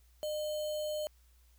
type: tone with sample-and-hold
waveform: sine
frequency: 607 Hz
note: D#5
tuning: 43 cents flat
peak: -33 dBFS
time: 0.23-1.07 s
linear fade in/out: 0 ms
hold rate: 3675 Hz
effects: added 60 Hz sine -61 dBFS peak until 1.58 s + white hiss -71 dBFS RMS until 1.58 s